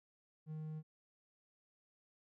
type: tone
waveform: triangle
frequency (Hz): 155.6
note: D#3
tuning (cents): 0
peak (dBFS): -40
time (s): 0.46-0.83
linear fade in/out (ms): 50
effects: none